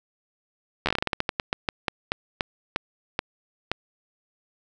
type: slowing click train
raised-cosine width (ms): 0.3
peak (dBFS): -7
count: 21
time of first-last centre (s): 0.86-3.716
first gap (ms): 12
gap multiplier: 1.22
effects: none